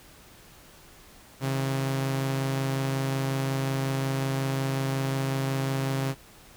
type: tone pair together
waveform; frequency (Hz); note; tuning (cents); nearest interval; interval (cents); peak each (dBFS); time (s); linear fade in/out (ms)
sawtooth; 134.7 / 160.19; C#3 / E3; -49 / -49; minor third; 300; -22 / -33; 1.4-6.15; 50
effects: pink hiss -52 dBFS RMS until 6.56 s